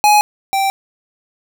square tone pair in turn, 837 / 780.7 Hz, G#5 / G5, +13 / -7 cents, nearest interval minor second, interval 120 cents, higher first, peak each -8 / -14 dBFS, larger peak first, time 0.04-0.21 / 0.53-0.7 s, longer neither, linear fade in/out 0 ms, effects none

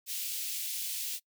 white high-pass noise, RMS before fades -36 dBFS, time 0.06-1.2 s, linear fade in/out 50 ms, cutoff 2600 Hz, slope 24 dB/octave, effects noise-tail reverb RT60 0.1 s tail -23 dB re dry

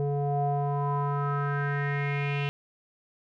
square tone with low-pass filter sweep, 142.8 Hz, D3, 48 cents flat, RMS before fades -28 dBFS, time 0-2.49 s, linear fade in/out 0 ms, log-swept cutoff 540 to 2800 Hz, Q 5.5, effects none

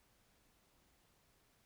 silence, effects pink hiss -73 dBFS RMS until 1.65 s

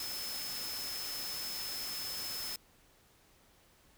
sine tone in noise, 5210 Hz, E8, 21 cents flat, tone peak -40 dBFS, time 0-2.56 s, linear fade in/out 2 ms, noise white, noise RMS -42 dBFS, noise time 0-2.56 s, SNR -1 dB, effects pink hiss -65 dBFS RMS until 3.97 s

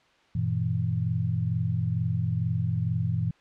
sine tone cluster, 96.4 / 118.6 / 163 Hz, G2 / A#2 / E3, -28 / +30 / -19 cents, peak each -30 / -27 / -29 dBFS, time 0.35-3.31 s, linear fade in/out 5 ms, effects white hiss -61 dBFS RMS until 3.4 s + low-pass 3000 Hz 12 dB/octave

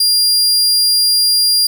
sawtooth tone, 4800 Hz, D8, 37 cents sharp, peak -7 dBFS, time 0-1.67 s, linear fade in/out 5 ms, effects none

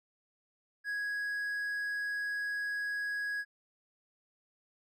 triangle tone, 1661.2 Hz, G#6, in tune, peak -31 dBFS, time 0.84-3.45 s, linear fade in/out 50 ms, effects none

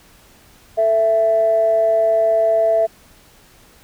sine tone pair together, 442.5 / 663 Hz, A4 / E5, +10 / +10 cents, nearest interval perfect fifth, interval 700 cents, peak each -22 / -12 dBFS, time 0.77-2.87 s, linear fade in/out 20 ms, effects tanh soft clip ceiling -6 dBFS + pink hiss -49 dBFS RMS until 3.83 s

